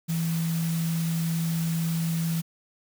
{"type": "tone in noise", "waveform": "sine", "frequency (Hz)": 164.81, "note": "E3", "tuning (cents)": 0, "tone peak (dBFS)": -24, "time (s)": [0.08, 2.42], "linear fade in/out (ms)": 20, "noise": "white", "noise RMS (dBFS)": -38, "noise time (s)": [0.08, 2.42], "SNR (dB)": 11, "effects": []}